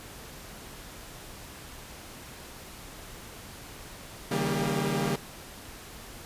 sawtooth tone cluster, 139.8 / 159.3 / 194.6 / 232.1 / 400.8 Hz, C#3 / D#3 / G3 / A#3 / G4, +15 / +41 / -12 / -7 / +38 cents, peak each -29 dBFS, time 4.31-5.16 s, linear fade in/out 5 ms, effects pink hiss -45 dBFS RMS until 6.25 s + resampled to 32000 Hz

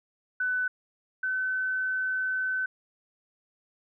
sine tone pair in turn, 1500 / 1519.2 Hz, F#6 / F#6, +23 / +45 cents, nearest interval unison, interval 22 cents, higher second, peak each -25 / -26 dBFS, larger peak first, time 0.4-0.68 / 1.23-2.66 s, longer second, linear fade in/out 5 ms, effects none

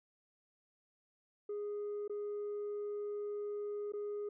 sine tone with dropouts, 413.3 Hz, G#4, 8 cents flat, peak -35 dBFS, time 1.49-4.29 s, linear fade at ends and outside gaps 5 ms, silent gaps 2.079-2.096 / 3.922-3.935 s, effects tanh soft clip ceiling -36 dBFS

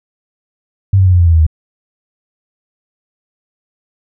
sine tone with pitch steps, 97.5 / 94.51 / 91.6 / 88.79 / 86.06 / 83.42 / 80.86 / 78.38 Hz, G2 / F#2 / F#2 / F2 / F2 / E2 / E2 / D#2, -9 / +37 / -17 / +29 / -25 / +21 / -33 / +13 cents, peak -5 dBFS, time 0.93-1.466 s, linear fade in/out 5 ms, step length 67 ms, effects none

